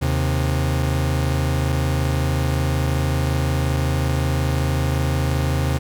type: tone pair together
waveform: 40% pulse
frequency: 78.8 / 132.15 Hz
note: D#2 / C3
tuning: +23 / +18 cents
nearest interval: major sixth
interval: 895 cents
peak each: -20 dBFS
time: 0.01-5.79 s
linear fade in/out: 20 ms
effects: none